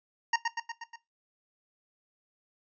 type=tone with echo; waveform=25% pulse; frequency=928 Hz; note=A#5; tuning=8 cents flat; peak=-19 dBFS; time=0.33-0.36 s; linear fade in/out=5 ms; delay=120 ms; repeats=5; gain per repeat=-4 dB; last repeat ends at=0.96 s; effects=noise-tail reverb RT60 0.2 s tail -17 dB re dry + resampled to 16000 Hz